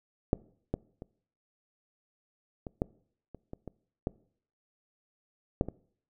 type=clicks; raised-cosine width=2 ms; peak=-10 / -16 / -28 / -25 / -14 / -30 / -27 / -27 / -16 / -11 / -23 dBFS; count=11; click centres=0.331 / 0.74 / 1.021 / 2.668 / 2.819 / 3.347 / 3.534 / 3.677 / 4.071 / 5.611 / 5.686 s; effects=noise-tail reverb RT60 0.6 s tail -23 dB re dry